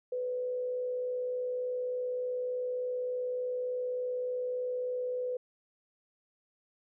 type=tone with frequency modulation; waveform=sine; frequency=499.5 Hz; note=B4; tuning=20 cents sharp; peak=-31 dBFS; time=0.12-5.37 s; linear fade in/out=5 ms; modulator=63.4 Hz; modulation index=0.24; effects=none